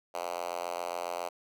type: tone with high-pass filter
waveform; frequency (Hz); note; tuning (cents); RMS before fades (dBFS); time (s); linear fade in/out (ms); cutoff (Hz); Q
5% pulse; 87.31; F2; 0; -36; 0.14-1.29; 10; 620; 2.2
effects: none